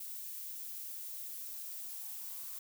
violet noise with high-pass filter sweep, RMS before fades -44 dBFS, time 0-2.59 s, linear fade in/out 5 ms, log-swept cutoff 220 to 1100 Hz, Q 6, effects none

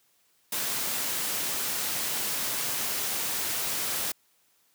white noise, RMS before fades -30 dBFS, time 0.52-4.12 s, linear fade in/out 5 ms, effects white hiss -67 dBFS RMS until 4.74 s + high-pass 100 Hz 12 dB/octave

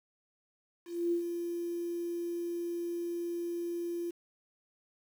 sine tone with ADSR envelope, 343.8 Hz, F4, 27 cents flat, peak -26 dBFS, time 0.85-4.11 s, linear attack 270 ms, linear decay 100 ms, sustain -7 dB, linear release 10 ms, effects 9-bit

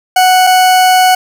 40% pulse tone pair in turn, 740 / 740 Hz, F#5 / F#5, 0 / 0 cents, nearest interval unison, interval 0 cents, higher neither, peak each -4 dBFS, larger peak neither, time 0.16-0.47 / 0.47-1.15 s, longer second, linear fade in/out 5 ms, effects none

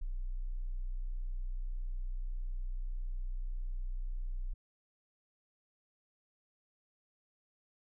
sine tone, 30.83 Hz, B0, 2 cents flat, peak -34 dBFS, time 0.01-4.54 s, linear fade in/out 10 ms, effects none

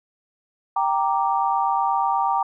sine chord, G minor, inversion none, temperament equal, 784 / 932.3 / 1174.7 Hz, G5 / Bb5 / D6, 0 / 0 / 0 cents, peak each -22 / -22 / -25 dBFS, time 0.76-2.43 s, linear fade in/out 5 ms, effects none

